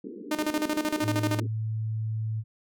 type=band-pass noise; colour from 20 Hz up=pink; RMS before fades=-40 dBFS; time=0.04-1.47 s; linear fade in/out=5 ms; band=200 to 460 Hz; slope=96 dB/octave
type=tone with tremolo; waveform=sawtooth; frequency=304.6 Hz; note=D#4; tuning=37 cents flat; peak=-20 dBFS; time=0.31-1.4 s; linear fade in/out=5 ms; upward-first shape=square; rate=13 Hz; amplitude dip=75%
type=tone; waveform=sine; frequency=110 Hz; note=A2; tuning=in tune; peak=-27 dBFS; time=1.01-2.44 s; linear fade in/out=50 ms
effects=none